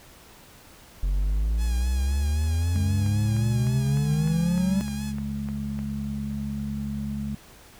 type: exponential sweep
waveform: triangle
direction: up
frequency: 45.25 to 196 Hz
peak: -19 dBFS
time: 1.03-4.81 s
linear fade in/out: 0 ms
type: tone with vibrato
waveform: 5% pulse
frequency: 830.6 Hz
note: G#5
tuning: in tune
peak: -28 dBFS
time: 1.57-5.14 s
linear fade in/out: 50 ms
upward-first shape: sine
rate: 3.8 Hz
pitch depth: 48 cents each way
type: harmonic tone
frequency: 70.1 Hz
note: C#2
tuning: 20 cents sharp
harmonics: 1 / 2 / 3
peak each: -35 / -34 / -29 dBFS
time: 2.75-7.35 s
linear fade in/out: 5 ms
type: click train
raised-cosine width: 0.5 ms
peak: -27 dBFS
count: 11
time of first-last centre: 2.76-5.79 s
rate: 3.3 Hz
effects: pink hiss -50 dBFS RMS until 7.79 s